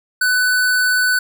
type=tone; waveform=square; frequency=1497 Hz; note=F#6; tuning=20 cents sharp; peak=-14 dBFS; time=0.21-1.19 s; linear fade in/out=5 ms; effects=none